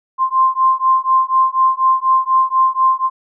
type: beating tone pair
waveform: sine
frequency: 1046.5 / 1050.6 Hz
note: C6 / C6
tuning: 0 / +7 cents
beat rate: 4.1 Hz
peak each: -14 dBFS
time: 0.18-3.1 s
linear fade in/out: 50 ms
effects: none